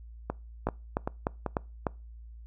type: two click trains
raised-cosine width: 1 ms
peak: -13 / -16 dBFS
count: 5 / 4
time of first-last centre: 0.67-1.868 / 0.3-1.463 s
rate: 3.34 / 2.58 Hz
effects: noise-tail reverb RT60 0.3 s tail -24 dB re dry + added 57 Hz sine -44 dBFS peak until 2.46 s